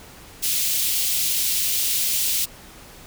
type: high-pass noise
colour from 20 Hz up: white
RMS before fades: -22 dBFS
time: 0.42-2.46 s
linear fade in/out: 20 ms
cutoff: 2600 Hz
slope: 24 dB/octave
effects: pink hiss -44 dBFS RMS until 3.06 s